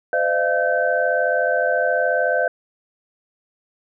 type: tone cluster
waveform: sine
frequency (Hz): 512 / 606 / 685 / 1539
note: C5 / D#5 / F5 / G6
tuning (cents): -38 / -46 / -34 / -32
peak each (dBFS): -22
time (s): 0.13-2.48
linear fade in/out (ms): 2
effects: none